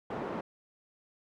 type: band-pass noise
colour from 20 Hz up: pink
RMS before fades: -37 dBFS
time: 0.1-0.41 s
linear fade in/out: 5 ms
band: 220 to 1000 Hz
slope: 12 dB/octave
effects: none